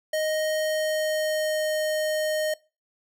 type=tone with pitch glide; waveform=square; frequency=622.3 to 618 Hz; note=D#5 to D#5; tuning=0 to -12 cents; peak=-24 dBFS; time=0.13-2.54 s; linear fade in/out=5 ms; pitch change=-12 cents; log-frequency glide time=0.57-1.74 s; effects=noise-tail reverb RT60 0.3 s tail -22 dB re dry